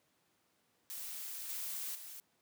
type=noise with level steps; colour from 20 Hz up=blue; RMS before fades=-44 / -41 / -49 dBFS; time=0.9-2.2 s; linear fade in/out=0 ms; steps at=1.49 / 1.95 s; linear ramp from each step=2 ms; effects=pink hiss -75 dBFS RMS until 2.41 s + high-pass 150 Hz 12 dB/octave